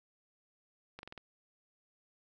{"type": "slowing click train", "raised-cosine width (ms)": 0.3, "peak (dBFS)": -30, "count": 5, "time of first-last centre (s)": [0.99, 1.177], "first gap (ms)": 41, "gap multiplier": 1.09, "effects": []}